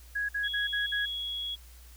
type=tone bursts; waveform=sine; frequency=1661.2 Hz; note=G#6; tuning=in tune; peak=-28 dBFS; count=5; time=0.15-1.058 s; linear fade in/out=10 ms; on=140 ms; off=52 ms
type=tone; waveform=sine; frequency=3337 Hz; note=G#7; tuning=8 cents sharp; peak=-32 dBFS; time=0.43-1.56 s; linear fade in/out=20 ms
effects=added 60 Hz sine -49 dBFS peak until 1.96 s + white hiss -57 dBFS RMS until 1.96 s